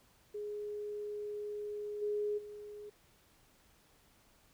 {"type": "tone with level steps", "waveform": "sine", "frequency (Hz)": 416.6, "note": "G#4", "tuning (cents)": 5, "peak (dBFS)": [-38, -32, -45], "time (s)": [0.34, 2.9], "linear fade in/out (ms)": 10, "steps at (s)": [2.01, 2.37], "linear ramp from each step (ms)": 20, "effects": ["pink hiss -67 dBFS RMS until 4.53 s"]}